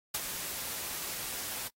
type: noise with ADSR envelope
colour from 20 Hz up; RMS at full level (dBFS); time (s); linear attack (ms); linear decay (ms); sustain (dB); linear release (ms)
white; -30; 0.14-1.69; 8; 40; -8; 21
effects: noise-tail reverb RT60 0.1 s tail -25 dB re dry + AAC 48 kbps